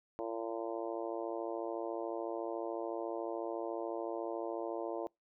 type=harmonic tone; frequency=113.9 Hz; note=A#2; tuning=40 cents flat; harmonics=3 / 4 / 5 / 6 / 7 / 8 / 9; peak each=-41 / -42 / -42 / -44 / -51 / -48 / -52 dBFS; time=0.19-5.07 s; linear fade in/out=0 ms; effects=noise-tail reverb RT60 0.2 s tail -26 dB re dry